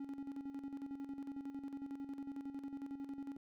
triangle tone with tremolo, 277.2 Hz, C#4, in tune, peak -39 dBFS, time 0-3.37 s, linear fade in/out 5 ms, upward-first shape square, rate 11 Hz, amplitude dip 60%, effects none

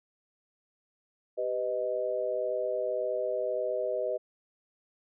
sine chord, G augmented, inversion none, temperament equal with one note detuned, 392 / 500.5 / 622.3 Hz, G4 / B4 / D#5, 0 / +23 / 0 cents, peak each -36 / -32 / -31 dBFS, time 1.37-4.18 s, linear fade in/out 20 ms, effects none

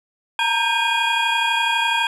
triangle tone cluster, 910 / 942 / 1592 / 2461 / 3293 Hz, A#5 / A#5 / G6 / D#7 / G#7, -42 / +18 / +26 / -20 / -15 cents, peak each -22 dBFS, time 0.39-2.07 s, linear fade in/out 2 ms, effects resampled to 32000 Hz

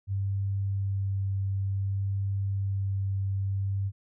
sine tone with vibrato, 98 Hz, G2, in tune, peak -26 dBFS, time 0.07-3.92 s, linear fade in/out 50 ms, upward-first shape sine, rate 0.56 Hz, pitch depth 9 cents each way, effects none

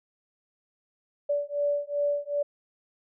sine beating tone pair, 577 / 579.6 Hz, D5 / D5, -31 / -23 cents, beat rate 2.6 Hz, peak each -28 dBFS, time 1.29-2.43 s, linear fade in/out 10 ms, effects none

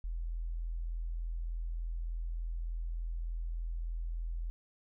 sine tone, 41.69 Hz, E1, 20 cents sharp, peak -34 dBFS, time 0.04-4.5 s, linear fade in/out 0 ms, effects none

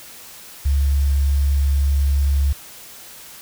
sine tone with quantisation, 69.9 Hz, C#2, 15 cents sharp, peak -14 dBFS, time 0.65-2.53 s, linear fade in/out 10 ms, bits 7, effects white hiss -40 dBFS RMS until 3.41 s

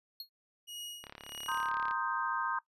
square tone with exponential decay, 4300 Hz, C8, 47 cents sharp, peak -37 dBFS, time 0.2-0.29 s, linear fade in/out 2 ms, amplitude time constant 19 ms
sawtooth tone with tremolo, 2890 Hz, F#7, 41 cents flat, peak -37 dBFS, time 0.67-1.71 s, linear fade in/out 20 ms, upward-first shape sine, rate 1.6 Hz, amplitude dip 100%
click train, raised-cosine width 0.3 ms, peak -29 dBFS, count 32, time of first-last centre 1.04-1.911 s, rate 35.6 Hz
sine chord, C minor seventh, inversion third, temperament equal, 932.3 / 1046.5 / 1244.5 / 1568 Hz, Bb5 / C6 / Eb6 / G6, 0 / 0 / 0 / 0 cents, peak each -37 dBFS, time 1.48-2.59 s, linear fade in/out 5 ms
effects noise-tail reverb RT60 0.1 s tail -19 dB re dry + resampled to 32000 Hz

